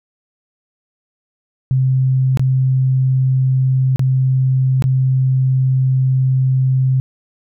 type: tone with dropouts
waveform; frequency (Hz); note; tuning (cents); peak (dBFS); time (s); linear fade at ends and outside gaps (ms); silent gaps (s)
sine; 130.81; C3; 0; -11; 1.71-7; 0; 2.373-2.395 / 3.96-3.994 / 4.823-4.84
effects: none